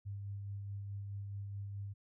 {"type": "tone with tremolo", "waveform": "sine", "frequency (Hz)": 100, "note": "G2", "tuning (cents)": 35, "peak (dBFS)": -39, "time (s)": [0.05, 1.94], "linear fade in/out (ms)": 20, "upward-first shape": "sine", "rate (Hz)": 4.7, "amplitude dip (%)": 25, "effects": []}